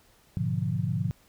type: chord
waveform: sine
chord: G# diminished seventh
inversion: none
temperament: equal with one note detuned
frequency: 104.67 / 123.47 / 146.83 / 174.61 Hz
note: G#2 / B2 / D3 / F3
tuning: +14 / 0 / 0 / 0 cents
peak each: -31 dBFS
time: 0.37-1.11 s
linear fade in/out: 0 ms
effects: pink hiss -61 dBFS RMS until 1.28 s